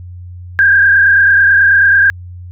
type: tone with frequency modulation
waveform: sine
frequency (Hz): 1602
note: G6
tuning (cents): +37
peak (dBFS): -5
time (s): 0.59-2.1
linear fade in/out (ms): 0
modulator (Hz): 29.2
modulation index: 1.7
effects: added 89 Hz sine -27 dBFS peak until 2.51 s